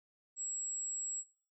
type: tone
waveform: sine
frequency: 7700 Hz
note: B8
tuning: 45 cents flat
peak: -37 dBFS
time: 0.36-1.24 s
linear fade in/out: 50 ms
effects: noise-tail reverb RT60 0.5 s tail -23 dB re dry